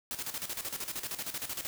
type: noise with tremolo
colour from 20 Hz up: white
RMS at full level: -36 dBFS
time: 0.11-1.67 s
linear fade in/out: 0 ms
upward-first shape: square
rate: 13 Hz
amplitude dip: 70%
effects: none